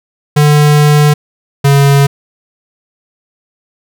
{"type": "tone pair in turn", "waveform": "square", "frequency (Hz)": [148.4, 140.07], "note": ["D3", "C#3"], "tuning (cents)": [18, 18], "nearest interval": "minor second", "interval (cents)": 100, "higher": "first", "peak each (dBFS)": -5, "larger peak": "neither", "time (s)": [[0.36, 1.14], [1.64, 2.07]], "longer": "first", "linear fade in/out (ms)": 10, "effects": []}